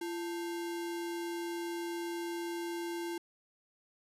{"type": "tone with sample-and-hold", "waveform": "sine", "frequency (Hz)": 341.1, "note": "F4", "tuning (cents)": -41, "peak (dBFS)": -35, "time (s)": [0.01, 3.18], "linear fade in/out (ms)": 5, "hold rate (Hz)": 1225, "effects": ["resampled to 32000 Hz"]}